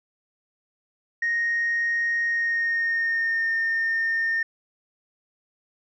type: tone with pitch glide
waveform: sine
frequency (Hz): 1864.7 to 1821.1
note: A#6 to A#6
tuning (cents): 0 to -41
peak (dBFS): -20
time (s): 1.22-4.43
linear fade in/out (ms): 5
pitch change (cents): -41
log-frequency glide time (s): 2.25-3.54
effects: tanh soft clip ceiling -18 dBFS